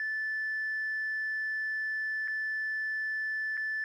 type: tone with dropouts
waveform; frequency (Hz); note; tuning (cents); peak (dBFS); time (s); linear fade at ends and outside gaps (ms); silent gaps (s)
sine; 1750; A6; -10; -29; 0-3.84; 1; 2.276-2.281 / 3.57-3.575
effects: tanh soft clip ceiling -27 dBFS + 11-bit